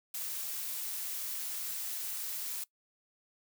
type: noise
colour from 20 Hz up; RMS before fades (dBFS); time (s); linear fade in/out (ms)
blue; -38; 0.14-2.64; 5
effects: noise-tail reverb RT60 0.1 s tail -21 dB re dry